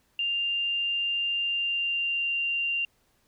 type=tone with pitch glide; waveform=sine; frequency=2794 to 2778 Hz; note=F7 to F7; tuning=0 to -10 cents; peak=-25 dBFS; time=0.19-2.85 s; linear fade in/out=2 ms; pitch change=-10 cents; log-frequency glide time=1.39-2.36 s; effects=pink hiss -68 dBFS RMS until 3.27 s